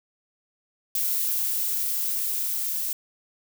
violet noise with level ramp, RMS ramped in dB -25 to -28 dBFS, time 0.95-2.93 s, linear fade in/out 2 ms, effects none

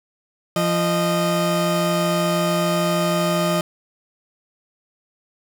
30% pulse tone pair together, 172.26 / 616 Hz, F3 / D#5, -23 / -17 cents, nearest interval octave + minor seventh, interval 2206 cents, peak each -18 dBFS, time 0.56-3.61 s, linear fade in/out 2 ms, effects none

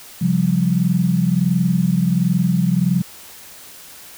sine chord, C suspended fourth, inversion none, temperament equal with one note detuned, 133.95 / 174.61 / 196 Hz, C3 / F3 / G3, +41 / 0 / 0 cents, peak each -21 / -16 / -20 dBFS, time 0.21-3.02 s, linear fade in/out 10 ms, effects white hiss -40 dBFS RMS until 4.17 s

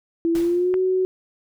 sine tone with pitch glide, 333.9 to 372.6 Hz, E4 to F#4, +22 to +12 cents, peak -17 dBFS, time 0.25-1.05 s, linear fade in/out 0 ms, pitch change +190 cents, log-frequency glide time 0.36-0.78 s
pink noise with exponential decay, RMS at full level -34 dBFS, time 0.35-0.81 s, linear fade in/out 1 ms, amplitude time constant 99 ms
click, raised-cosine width 0.5 ms, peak -17 dBFS, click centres 0.741 s
effects none

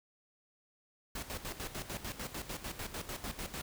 pink noise with tremolo, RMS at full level -40 dBFS, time 1.15-3.62 s, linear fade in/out 5 ms, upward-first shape square, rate 6.7 Hz, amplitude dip 70%, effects none

